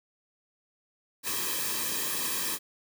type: noise with comb filter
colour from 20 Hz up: white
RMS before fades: -31 dBFS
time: 1.23-2.59 s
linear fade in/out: 50 ms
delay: 1.4 ms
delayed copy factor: -0.95
effects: none